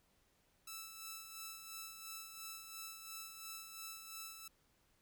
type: tone with tremolo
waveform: 5% pulse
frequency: 1317 Hz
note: E6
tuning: 2 cents flat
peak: -34 dBFS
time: 0.67-4.48 s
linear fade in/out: 5 ms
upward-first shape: sine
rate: 2.9 Hz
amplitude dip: 50%
effects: pink hiss -75 dBFS RMS until 5.01 s